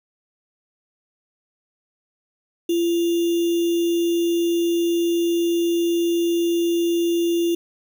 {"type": "tone with sample-and-hold", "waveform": "sine", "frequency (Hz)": 341, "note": "F4", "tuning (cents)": -41, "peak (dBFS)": -17, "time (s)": [2.69, 7.55], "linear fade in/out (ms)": 5, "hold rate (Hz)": 3150, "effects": []}